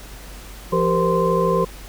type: tone cluster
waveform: sine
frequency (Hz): 171.8 / 390.2 / 464.1 / 516 / 1040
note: F3 / G4 / A#4 / C5 / C6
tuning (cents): -28 / -8 / -8 / -24 / -11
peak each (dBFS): -22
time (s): 0.72-1.65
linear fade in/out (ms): 10
effects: added 48 Hz sine -37 dBFS peak until 1.88 s + pink hiss -41 dBFS RMS until 1.88 s